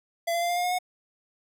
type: tone with pitch steps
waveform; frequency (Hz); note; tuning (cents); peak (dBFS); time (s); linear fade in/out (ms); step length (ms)
square; 677 / 685.3 / 693.6 / 702.1 / 710.7 / 719.3 / 728.1; E5 / F5 / F5 / F5 / F5 / F#5 / F#5; +46 / -33 / -12 / +9 / +30 / -49 / -28; -25; 0.27-0.788; 10; 74
effects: none